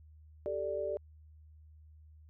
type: chord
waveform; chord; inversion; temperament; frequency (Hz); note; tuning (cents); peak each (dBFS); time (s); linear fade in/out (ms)
sine; G suspended second; none; equal; 392 / 440 / 587.3; G4 / A4 / D5; 0 / 0 / 0; -39 / -39 / -35; 0.46-0.97; 0
effects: added 77 Hz sine -54 dBFS peak until 2.29 s